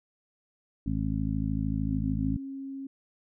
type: harmonic tone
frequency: 53.3 Hz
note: G#1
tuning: 46 cents sharp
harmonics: 1 / 2 / 3 / 4 / 5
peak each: -33 / -33 / -33 / -33 / -33 dBFS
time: 0.86-2.37 s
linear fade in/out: 5 ms
type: tone with pitch glide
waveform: sine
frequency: 260 to 271.4 Hz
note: C4 to C#4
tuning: -11 to -36 cents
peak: -35 dBFS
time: 1.91-2.87 s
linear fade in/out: 5 ms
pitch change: +75 cents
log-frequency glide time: 2.2-2.33 s
effects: none